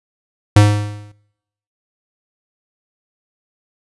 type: tone with exponential decay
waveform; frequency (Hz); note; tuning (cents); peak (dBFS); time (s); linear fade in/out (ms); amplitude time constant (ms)
square; 103.9; G#2; +1; -4; 0.56-1.12; 5; 120
effects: noise-tail reverb RT60 1.0 s tail -26 dB re dry + resampled to 24000 Hz